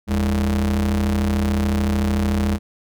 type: ring-modulated tone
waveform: square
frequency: 63.1 Hz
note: B1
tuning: 38 cents sharp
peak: -15 dBFS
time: 0.07-2.59 s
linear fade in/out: 50 ms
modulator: 143 Hz
effects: none